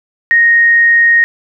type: tone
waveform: sine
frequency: 1864.7 Hz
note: A#6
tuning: in tune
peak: -5 dBFS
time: 0.31-1.24 s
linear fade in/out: 0 ms
effects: none